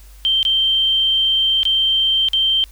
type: tone with dropouts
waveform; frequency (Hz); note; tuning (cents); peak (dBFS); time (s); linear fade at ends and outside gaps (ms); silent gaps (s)
sine; 3136; G7; 0; -13; 0.25-2.64; 0; 0.429-0.451 / 1.632-1.653 / 2.286-2.333
effects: added 50 Hz sine -39 dBFS peak until 2.71 s + white hiss -50 dBFS RMS until 2.71 s